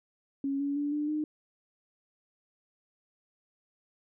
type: tone with pitch steps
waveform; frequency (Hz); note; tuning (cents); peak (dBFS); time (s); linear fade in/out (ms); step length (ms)
sine; 276.1 / 282.9 / 289.8 / 296.9 / 304.2; C#4 / C#4 / D4 / D4 / D#4; -7 / +35 / -23 / +19 / -39; -28; 0.44-1.24; 2; 160
effects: none